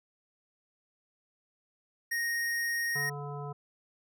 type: tone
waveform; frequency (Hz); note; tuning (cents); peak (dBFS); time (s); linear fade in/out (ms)
square; 1864.7; A#6; 0; -30; 2.11-3.1; 10
type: harmonic tone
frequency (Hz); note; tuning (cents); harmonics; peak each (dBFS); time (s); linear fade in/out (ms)
144; D3; -34; 1 / 3 / 5 / 7 / 9; -38 / -43 / -45 / -46 / -48; 2.95-3.53; 10
effects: none